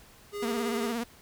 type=tone with tremolo; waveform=square; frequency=410.1 Hz; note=G#4; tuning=22 cents flat; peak=-31 dBFS; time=0.32-0.94 s; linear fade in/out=50 ms; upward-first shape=triangle; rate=12 Hz; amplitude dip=40%
type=tone with vibrato; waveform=sawtooth; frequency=233.1 Hz; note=A#3; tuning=in tune; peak=-26 dBFS; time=0.42-1.04 s; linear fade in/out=10 ms; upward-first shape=triangle; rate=17 Hz; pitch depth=76 cents each way
effects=pink hiss -55 dBFS RMS until 1.21 s